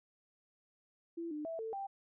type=tone with pitch steps; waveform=sine; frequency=335.9 / 300.7 / 657 / 446 / 787 Hz; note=E4 / D4 / E5 / A4 / G5; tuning=+33 / +41 / -6 / +23 / +7 cents; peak=-38 dBFS; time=1.17-1.87 s; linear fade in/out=10 ms; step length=140 ms; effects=none